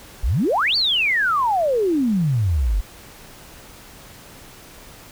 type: exponential two-way sweep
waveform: sine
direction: up then down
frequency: 43.65 to 4699 to 43.65 Hz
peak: -16 dBFS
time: 0.23-2.81 s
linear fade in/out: 10 ms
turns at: 0.76 s
effects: pink hiss -43 dBFS RMS until 5.11 s